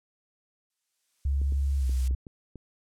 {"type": "noise with exponential growth", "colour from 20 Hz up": "blue", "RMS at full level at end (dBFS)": -40, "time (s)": [0.7, 2.08], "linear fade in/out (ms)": 2, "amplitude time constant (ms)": 300}
{"type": "tone with pitch glide", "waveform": "sine", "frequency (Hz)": [69.3, 64.29], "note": ["C#2", "C2"], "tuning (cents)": [0, -30], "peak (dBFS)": -23, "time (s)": [1.25, 2.15], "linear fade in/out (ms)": 5, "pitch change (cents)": -130, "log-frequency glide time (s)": [1.78, 1.87]}
{"type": "clicks", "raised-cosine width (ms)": 3, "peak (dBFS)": -30, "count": 6, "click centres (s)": [1.416, 1.523, 1.895, 2.11, 2.268, 2.557]}
{"effects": ["low-pass 9000 Hz 12 dB/octave"]}